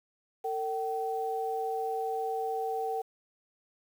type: tone pair together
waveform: sine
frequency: 451.6 / 767 Hz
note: A4 / G5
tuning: +45 / -38 cents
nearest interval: major sixth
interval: 917 cents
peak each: -33 / -32 dBFS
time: 0.44-3.02 s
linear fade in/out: 10 ms
effects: 9-bit